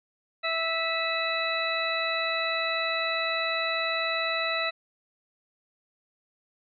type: harmonic tone with a mistuned harmonic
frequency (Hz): 657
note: E5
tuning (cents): -6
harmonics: 1 / 2 / 3 / 4 / 6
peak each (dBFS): -32 / -32 / -32 / -32 / -32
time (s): 0.43-4.71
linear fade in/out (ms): 20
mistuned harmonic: 4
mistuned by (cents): -25
effects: none